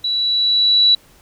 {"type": "tone with level ramp", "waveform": "sine", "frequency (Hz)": 3933, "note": "B7", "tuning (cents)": -8, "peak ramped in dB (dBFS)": [-17, -8], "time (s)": [0.04, 0.95], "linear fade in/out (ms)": 5, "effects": ["pink hiss -50 dBFS RMS until 1.21 s"]}